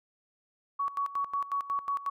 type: tone with tremolo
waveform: sine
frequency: 1123 Hz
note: C#6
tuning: 22 cents sharp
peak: -27 dBFS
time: 0.79-2.1 s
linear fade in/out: 10 ms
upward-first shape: square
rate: 5.5 Hz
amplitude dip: 80%
effects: none